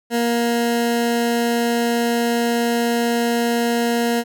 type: tone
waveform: 20% pulse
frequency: 235.5 Hz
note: A#3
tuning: 18 cents sharp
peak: -12 dBFS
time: 0.1-4.24 s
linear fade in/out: 50 ms
effects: none